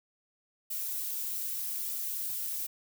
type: noise with flanger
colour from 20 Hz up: violet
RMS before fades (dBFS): -35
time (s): 0.7-2.67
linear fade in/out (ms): 10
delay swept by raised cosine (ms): 1.8 to 6.2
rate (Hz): 0.81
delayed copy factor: -0.85
effects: none